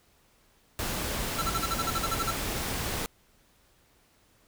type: noise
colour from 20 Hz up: pink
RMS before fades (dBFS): -32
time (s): 0.79-3.06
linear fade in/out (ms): 0
type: tone bursts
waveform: square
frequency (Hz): 1339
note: E6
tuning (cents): +27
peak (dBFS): -28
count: 12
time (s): 1.38-2.312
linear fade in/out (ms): 10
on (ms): 41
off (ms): 40
effects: pink hiss -64 dBFS RMS until 4.47 s